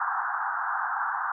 white band-pass noise, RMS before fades -29 dBFS, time 0-1.32 s, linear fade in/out 5 ms, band 760 to 1600 Hz, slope 96 dB/octave, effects none

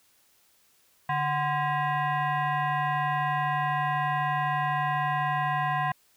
sine tone with frequency modulation, 146.83 Hz, D3, in tune, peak -24 dBFS, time 1.09-5.92 s, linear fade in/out 5 ms, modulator 888 Hz, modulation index 1.7, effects white hiss -64 dBFS RMS until 6.16 s

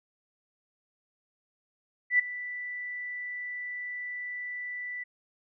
sine tone with ADSR envelope, 1975.5 Hz, B6, in tune, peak -17 dBFS, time 2.1-5.04 s, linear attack 92 ms, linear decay 8 ms, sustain -17 dB, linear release 13 ms, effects none

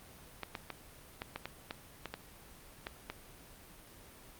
clicks, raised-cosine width 0.3 ms, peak -22 dBFS, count 11, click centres 0.433 / 0.552 / 0.703 / 1.219 / 1.36 / 1.456 / 1.709 / 2.057 / 2.14 / 2.869 / 3.1 s, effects pink hiss -55 dBFS RMS until 4.39 s + Opus 32 kbps

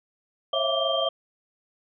sine tone cluster, 542 / 651 / 675 / 1165 / 3173 Hz, C#5 / E5 / E5 / D6 / G7, -39 / -22 / +41 / -14 / +20 cents, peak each -28 / -28 / -30 / -31 / -27 dBFS, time 0.53-1.09 s, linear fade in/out 5 ms, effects none

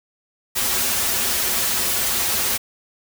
white noise with comb filter, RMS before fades -21 dBFS, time 0.55-2.58 s, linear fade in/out 20 ms, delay 6.6 ms, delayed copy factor -0.95, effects none

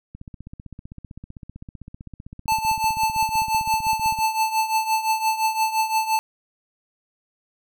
click train, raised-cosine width 5 ms, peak -25 dBFS, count 64, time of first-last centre 0.15-4.188 s, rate 15.6 Hz
square tone with tremolo, 880 Hz, A5, in tune, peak -17 dBFS, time 2.48-6.19 s, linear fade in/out 0 ms, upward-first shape triangle, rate 5.8 Hz, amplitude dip 80%
effects none

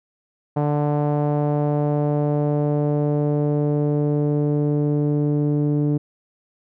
sawtooth tone with low-pass filter sweep, 147.3 Hz, D3, 6 cents sharp, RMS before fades -20 dBFS, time 0.56-5.98 s, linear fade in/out 10 ms, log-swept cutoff 780 to 350 Hz, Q 1.9, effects none

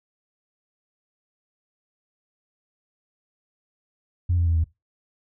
sine tone with pitch steps, 88 / 85.54 / 83.16 / 80.84 Hz, F2 / F2 / E2 / E2, +14 / -35 / +16 / -33 cents, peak -17 dBFS, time 4.29-4.642 s, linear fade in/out 10 ms, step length 88 ms, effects noise-tail reverb RT60 0.2 s tail -20 dB re dry + tanh soft clip ceiling -14 dBFS

